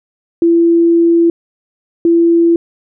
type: tone pair in turn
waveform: sine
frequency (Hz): 337 / 337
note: E4 / E4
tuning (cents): +38 / +38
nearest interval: unison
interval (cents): 0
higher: neither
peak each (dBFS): -6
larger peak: neither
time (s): 0.42-1.3 / 2.05-2.56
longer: first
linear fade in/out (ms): 2
effects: none

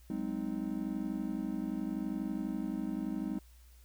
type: chord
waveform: triangle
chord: Ab dominant seventh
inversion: third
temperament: just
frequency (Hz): 186.89 / 207.7 / 259.6 / 311.5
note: Gb3 / Ab3 / C4 / Eb4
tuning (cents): +18 / 0 / -13 / +2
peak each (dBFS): -40 / -36 / -37 / -37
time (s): 0.1-3.39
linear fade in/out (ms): 2
effects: added 60 Hz sine -55 dBFS peak until 3.84 s + white hiss -66 dBFS RMS until 3.84 s

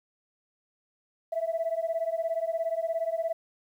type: beating tone pair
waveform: sine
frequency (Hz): 651 / 668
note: E5 / E5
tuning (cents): -22 / +23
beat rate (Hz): 17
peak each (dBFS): -29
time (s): 1.32-3.33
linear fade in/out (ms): 10
effects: tanh soft clip ceiling -21 dBFS + 10-bit

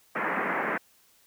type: band-pass noise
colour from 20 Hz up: white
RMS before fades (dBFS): -29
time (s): 0.15-0.78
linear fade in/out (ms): 10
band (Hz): 170 to 2100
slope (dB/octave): 48
effects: white hiss -62 dBFS RMS until 1.26 s

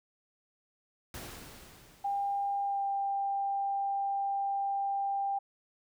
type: noise with exponential decay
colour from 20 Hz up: pink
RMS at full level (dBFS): -42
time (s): 1.14-3.12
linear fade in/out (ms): 2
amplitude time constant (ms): 430
type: tone with pitch glide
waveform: sine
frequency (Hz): 800 to 793.1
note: G5 to G5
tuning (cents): +35 to +20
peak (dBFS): -29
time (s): 2.04-5.39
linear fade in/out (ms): 10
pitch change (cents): -15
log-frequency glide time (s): 2.65-2.82
effects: none

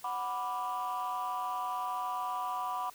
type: chord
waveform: sine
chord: B minor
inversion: second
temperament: equal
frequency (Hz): 740 / 987.8 / 1174.7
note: F#5 / B5 / D6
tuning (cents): 0 / 0 / 0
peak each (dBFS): -36 / -34 / -36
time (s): 0.04-2.9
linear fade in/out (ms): 5
effects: tanh soft clip ceiling -28 dBFS + white hiss -55 dBFS RMS until 2.94 s

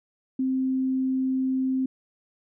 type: tone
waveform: sine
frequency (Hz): 261.6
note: C4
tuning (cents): 0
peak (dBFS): -22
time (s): 0.39-1.86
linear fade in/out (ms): 5
effects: none

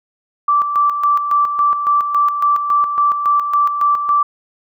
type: tone with tremolo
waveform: sine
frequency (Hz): 1166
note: D6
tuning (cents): -13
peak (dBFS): -10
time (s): 0.48-4.23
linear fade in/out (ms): 5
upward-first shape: square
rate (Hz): 3.6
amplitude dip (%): 55
effects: none

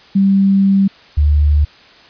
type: tone pair in turn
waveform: sine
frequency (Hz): 195.5 / 73.91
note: G3 / D2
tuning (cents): -4 / +12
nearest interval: octave + perfect fourth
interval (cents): 1684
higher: first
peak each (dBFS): -8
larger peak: neither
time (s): 0.15-0.88 / 1.17-1.65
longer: first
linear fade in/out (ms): 10
effects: white hiss -43 dBFS RMS until 2.09 s + resampled to 11025 Hz

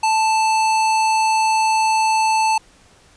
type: tone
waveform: square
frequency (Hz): 880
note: A5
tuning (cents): 0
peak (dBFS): -15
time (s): 0.03-2.58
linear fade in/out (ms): 5
effects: pink hiss -51 dBFS RMS until 3.16 s + resampled to 22050 Hz

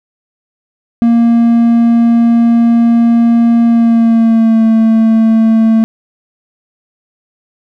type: tone with pitch glide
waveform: triangle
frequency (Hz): 233.1 to 223.5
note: A#3 to A3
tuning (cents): 0 to +27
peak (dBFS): -3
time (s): 1.02-5.84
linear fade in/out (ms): 0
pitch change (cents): -73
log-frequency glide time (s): 3.65-4.64
effects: none

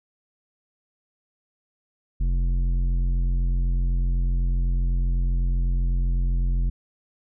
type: tone with tanh clipping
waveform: sine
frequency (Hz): 43.98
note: F1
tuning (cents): +13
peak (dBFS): -21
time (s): 2.2-6.7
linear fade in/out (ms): 10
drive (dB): 10
effects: none

